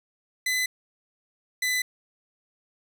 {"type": "tone pair in turn", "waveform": "sawtooth", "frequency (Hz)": [2013, 2004], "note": ["B6", "B6"], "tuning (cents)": [33, 25], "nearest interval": "unison", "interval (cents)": 8, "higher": "first", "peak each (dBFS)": -20, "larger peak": "neither", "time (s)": [[0.46, 0.66], [1.62, 1.82]], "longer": "neither", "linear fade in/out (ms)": 5, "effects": []}